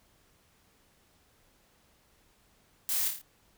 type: noise with echo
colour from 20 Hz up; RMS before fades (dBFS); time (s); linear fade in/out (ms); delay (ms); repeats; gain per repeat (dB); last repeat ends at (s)
blue; -31; 2.89-3.08; 0; 27; 5; -4; 3.215
effects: pink hiss -66 dBFS RMS until 3.57 s